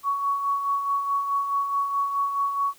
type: tone with tremolo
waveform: sine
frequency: 1119 Hz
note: C#6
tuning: 16 cents sharp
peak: -20 dBFS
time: 0.03-2.74 s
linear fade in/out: 50 ms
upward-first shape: sine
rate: 4.7 Hz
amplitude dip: 50%
effects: white hiss -54 dBFS RMS until 2.78 s